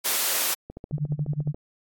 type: high-pass noise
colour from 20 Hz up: white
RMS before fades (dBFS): -24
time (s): 0.04-0.55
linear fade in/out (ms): 20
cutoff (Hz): 340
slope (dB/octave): 12
type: click train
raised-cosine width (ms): 2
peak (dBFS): -24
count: 13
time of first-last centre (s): 0.7-1.545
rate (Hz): 14.2
type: tone with tremolo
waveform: sine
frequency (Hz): 148.2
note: D3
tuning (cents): +16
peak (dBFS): -21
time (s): 0.92-1.54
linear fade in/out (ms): 20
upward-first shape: sine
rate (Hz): 11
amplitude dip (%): 95
effects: AAC 64 kbps